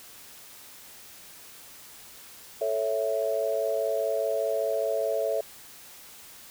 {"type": "chord", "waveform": "sine", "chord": "A major", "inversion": "none", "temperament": "equal", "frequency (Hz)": [440, 554.4, 659.3], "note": ["A4", "C#5", "E5"], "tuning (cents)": [0, 0, 0], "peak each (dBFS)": [-30, -29, -28], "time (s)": [2.61, 5.41], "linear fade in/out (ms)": 5, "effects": ["white hiss -48 dBFS RMS until 6.5 s"]}